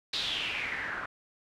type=noise with low-pass filter sweep; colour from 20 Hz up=white; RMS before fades=-34 dBFS; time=0.13-1.06 s; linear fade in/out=5 ms; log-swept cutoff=4100 to 1400 Hz; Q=5.5; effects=none